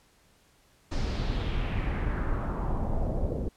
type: noise with low-pass filter sweep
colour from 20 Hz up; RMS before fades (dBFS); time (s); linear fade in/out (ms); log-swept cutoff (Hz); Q
brown; -29; 0.91-3.49; 10; 5900 to 440; 2.2
effects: pink hiss -63 dBFS RMS until 3.56 s + low-pass 12000 Hz 12 dB/octave